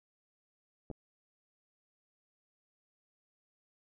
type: clicks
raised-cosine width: 2 ms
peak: -30 dBFS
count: 2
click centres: 0.902 / 0.913 s
effects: none